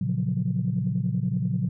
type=chord; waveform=sine; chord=Gb major seventh; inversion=first; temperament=equal; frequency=116.54 / 138.59 / 174.61 / 185 Hz; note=Bb2 / Db3 / F3 / Gb3; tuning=0 / 0 / 0 / 0 cents; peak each=-28 dBFS; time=0.01-1.69 s; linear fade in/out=5 ms; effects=tanh soft clip ceiling -14 dBFS